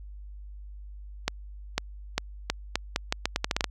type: accelerating click train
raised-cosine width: 0.2 ms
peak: -7 dBFS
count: 14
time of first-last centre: 1.28-3.643 s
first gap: 500 ms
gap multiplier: 0.8
effects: added 50 Hz sine -40 dBFS peak until 3.7 s